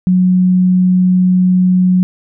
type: tone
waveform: sine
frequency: 183 Hz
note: F#3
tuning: 19 cents flat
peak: -7 dBFS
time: 0.07-2.03 s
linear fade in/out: 0 ms
effects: none